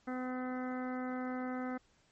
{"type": "harmonic tone", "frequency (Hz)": 254, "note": "B3", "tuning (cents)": 49, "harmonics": [1, 2, 3, 4, 5, 6, 7, 8], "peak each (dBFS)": [-37, -44, -45, -54, -47, -50, -55, -53], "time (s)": [0.07, 1.78], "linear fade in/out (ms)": 10, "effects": ["pink hiss -70 dBFS RMS until 2.11 s", "MP3 32 kbps"]}